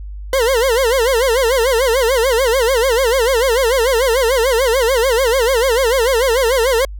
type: tone with vibrato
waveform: 40% pulse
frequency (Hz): 493.9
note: B4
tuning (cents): 0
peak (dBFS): -11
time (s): 0.33-6.85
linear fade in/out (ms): 2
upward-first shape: sine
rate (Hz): 6.8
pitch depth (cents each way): 180
effects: added 50 Hz sine -26 dBFS peak until 6.99 s